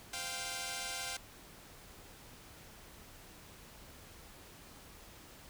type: chord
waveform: 5% pulse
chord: C suspended fourth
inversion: none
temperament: equal with one note detuned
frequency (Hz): 518.1 / 698.5 / 784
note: C5 / F5 / G5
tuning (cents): -17 / 0 / 0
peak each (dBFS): -35 / -31 / -30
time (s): 0.13-1.17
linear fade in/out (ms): 5
effects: pink hiss -55 dBFS RMS until 5.49 s